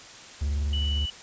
triangle tone with vibrato, 72 Hz, D2, 34 cents flat, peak -22 dBFS, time 0.41-1.06 s, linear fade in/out 10 ms, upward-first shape square, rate 20 Hz, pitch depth 97 cents each way
sine tone, 2960 Hz, F#7, in tune, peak -30 dBFS, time 0.73-1.1 s, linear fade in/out 2 ms
effects white hiss -45 dBFS RMS until 1.22 s + resampled to 16000 Hz

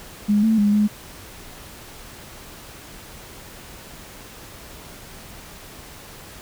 sine tone with pitch steps, 207.2 / 221.9 / 205.6 / 209.7 Hz, G#3 / A3 / G#3 / G#3, -4 / +15 / -17 / +17 cents, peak -14 dBFS, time 0.28-0.88 s, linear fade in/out 20 ms, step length 150 ms, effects pink hiss -41 dBFS RMS until 6.41 s

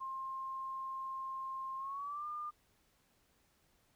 sine tone with pitch glide, 1061 to 1204.8 Hz, C6 to D6, +24 to +44 cents, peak -39 dBFS, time 0-2.51 s, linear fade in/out 20 ms, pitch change +220 cents, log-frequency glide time 1.77-2.27 s, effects pink hiss -73 dBFS RMS until 3.95 s

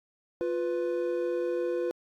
triangle tone pair together, 351.1 / 496.6 Hz, F4 / B4, +9 / +9 cents, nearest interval tritone, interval 600 cents, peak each -28 dBFS, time 0.41-1.91 s, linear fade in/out 0 ms, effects AAC 48 kbps

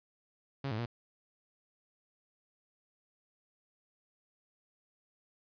sawtooth tone with pitch steps, 137.6 / 108.4 / 118.6 Hz, C#3 / A2 / A#2, -12 / -25 / +30 cents, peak -30 dBFS, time 0.64-0.859 s, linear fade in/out 5 ms, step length 73 ms, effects resampled to 11025 Hz + 12-bit

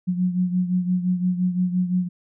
sine beating tone pair, 180 / 185.8 Hz, F#3 / F#3, -47 / +7 cents, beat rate 5.8 Hz, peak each -20 / -26 dBFS, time 0.07-2.09 s, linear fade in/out 20 ms, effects none

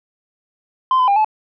sine tone with pitch steps, 1037 / 1013 / 802 / 863 Hz, C6 / B5 / G5 / A5, -16 / +44 / +39 / -34 cents, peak -9 dBFS, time 0.91-1.246 s, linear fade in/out 2 ms, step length 84 ms, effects tanh soft clip ceiling -10 dBFS

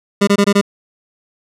25% pulse tone bursts, 201.5 Hz, G3, 48 cents sharp, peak -5 dBFS, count 5, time 0.21-0.614 s, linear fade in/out 10 ms, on 64 ms, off 21 ms, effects low-pass 9000 Hz 12 dB/octave

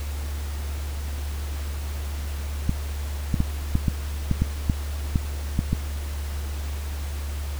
clicks, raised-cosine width 5 ms, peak -8 dBFS, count 11, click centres 2.694 / 3.342 / 3.404 / 3.754 / 3.882 / 4.313 / 4.42 / 4.698 / 5.158 / 5.591 / 5.73 s, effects added 72 Hz sine -27 dBFS peak until 7.59 s + pink hiss -40 dBFS RMS until 7.59 s

